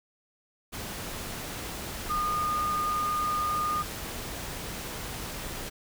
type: tone in noise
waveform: sine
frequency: 1221 Hz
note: D#6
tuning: 33 cents flat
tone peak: -26 dBFS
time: 2.09-3.83 s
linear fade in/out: 20 ms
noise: pink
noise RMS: -37 dBFS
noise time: 0.72-5.7 s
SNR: +8 dB
effects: none